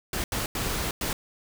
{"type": "noise bursts at uneven times", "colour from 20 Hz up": "pink", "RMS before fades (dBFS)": -29, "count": 4, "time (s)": [[0.13, 0.24], [0.32, 0.46], [0.55, 0.91], [1.01, 1.13]], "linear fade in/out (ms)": 2, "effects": []}